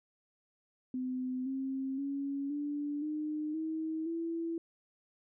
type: tone with pitch steps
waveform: sine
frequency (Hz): 255.3 / 266.8 / 278.7 / 291.2 / 304.3 / 318 / 332.2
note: C4 / C4 / C#4 / D4 / D#4 / D#4 / E4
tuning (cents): -42 / +34 / +9 / -15 / -38 / +38 / +13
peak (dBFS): -33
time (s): 0.94-4.58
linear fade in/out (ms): 2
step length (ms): 520
effects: none